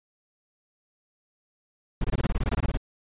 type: noise bursts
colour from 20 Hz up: brown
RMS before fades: -24 dBFS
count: 14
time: 2.01-2.773 s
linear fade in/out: 5 ms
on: 35 ms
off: 21 ms
effects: resampled to 8000 Hz